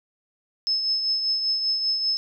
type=tone with tremolo; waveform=sine; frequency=5210 Hz; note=E8; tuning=21 cents flat; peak=-19 dBFS; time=0.67-2.17 s; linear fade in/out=0 ms; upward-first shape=triangle; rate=5.1 Hz; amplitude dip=50%; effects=none